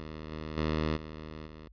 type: tone with level steps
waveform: 10% pulse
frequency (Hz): 77.78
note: D#2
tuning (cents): 0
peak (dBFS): -32 / -29 / -20 / -33 / -38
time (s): 0-1.68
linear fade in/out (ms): 0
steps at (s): 0.31 / 0.57 / 0.96 / 1.46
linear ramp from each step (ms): 10
effects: added 50 Hz sine -53 dBFS peak until 1.72 s + resampled to 11025 Hz